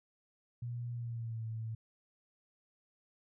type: tone with pitch glide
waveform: sine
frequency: 120 to 111.96 Hz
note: B2 to A2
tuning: -49 to +31 cents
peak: -37 dBFS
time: 0.62-1.75 s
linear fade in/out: 5 ms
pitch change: -120 cents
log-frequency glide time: 0.92-1.44 s
effects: none